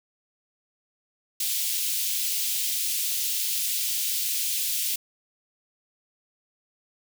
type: high-pass noise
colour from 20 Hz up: white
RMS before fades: -27 dBFS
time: 1.4-4.96 s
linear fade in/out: 5 ms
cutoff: 2700 Hz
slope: 24 dB/octave
effects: none